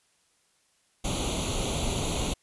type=noise with comb filter; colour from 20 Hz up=pink; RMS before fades=-29 dBFS; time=1.04-2.34 s; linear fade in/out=10 ms; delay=0.29 ms; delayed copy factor=+0.85; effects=white hiss -68 dBFS RMS until 2.42 s + resampled to 24000 Hz